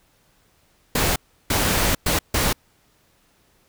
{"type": "noise bursts at uneven times", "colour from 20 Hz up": "pink", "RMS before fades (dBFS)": -20, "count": 4, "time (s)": [[0.95, 1.16], [1.5, 1.95], [2.06, 2.19], [2.34, 2.53]], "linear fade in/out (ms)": 5, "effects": ["pink hiss -61 dBFS RMS until 3.68 s"]}